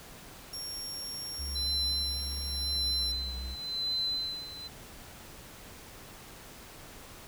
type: tone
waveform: 30% pulse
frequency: 5540 Hz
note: F8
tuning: 15 cents flat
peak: -33 dBFS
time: 0.53-3.12 s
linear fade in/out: 5 ms
type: tone with pitch glide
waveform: triangle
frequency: 69.3 to 63.18 Hz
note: C#2 to B1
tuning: 0 to +40 cents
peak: -34 dBFS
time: 1.38-3.56 s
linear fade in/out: 20 ms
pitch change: -160 cents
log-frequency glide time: 2.79-3.01 s
type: tone with tremolo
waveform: sine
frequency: 4048 Hz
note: B7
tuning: 42 cents sharp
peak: -28 dBFS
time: 1.55-4.68 s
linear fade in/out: 10 ms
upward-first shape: sine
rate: 0.92 Hz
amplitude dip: 80%
effects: pink hiss -49 dBFS RMS until 7.27 s